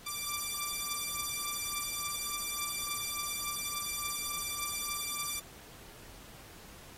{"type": "beating tone pair", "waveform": "5% pulse", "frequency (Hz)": [1174.7, 1178.2], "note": ["D6", "D6"], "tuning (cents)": [0, 5], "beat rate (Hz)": 3.5, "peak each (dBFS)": -26, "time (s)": [0.06, 5.4], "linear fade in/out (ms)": 10, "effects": ["pink hiss -53 dBFS RMS until 6.97 s", "AAC 48 kbps"]}